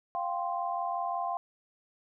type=chord; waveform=sine; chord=F suspended second; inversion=none; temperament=equal; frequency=698.5 / 784 / 1046.5 Hz; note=F5 / G5 / C6; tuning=0 / 0 / 0 cents; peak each=-33 / -35 / -35 dBFS; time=0.15-1.37 s; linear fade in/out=0 ms; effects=none